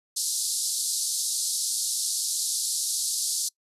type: band-pass noise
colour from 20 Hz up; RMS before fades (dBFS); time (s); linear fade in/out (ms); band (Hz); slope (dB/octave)
white; -28; 0.16-3.49; 10; 4000 to 11000; 48
effects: noise-tail reverb RT60 0.1 s tail -25 dB re dry + resampled to 32000 Hz